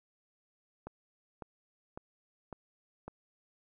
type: click train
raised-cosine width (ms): 1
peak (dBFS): -28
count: 5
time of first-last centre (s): 0.87-3.08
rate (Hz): 1.81
effects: none